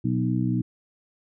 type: harmonic tone with a mistuned harmonic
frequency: 61.9 Hz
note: B1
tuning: 5 cents sharp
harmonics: 2 / 3 / 4 / 5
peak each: -25 / -27 / -28 / -29 dBFS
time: 0.04-0.62 s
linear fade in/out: 10 ms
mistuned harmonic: 5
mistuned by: +16 cents
effects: none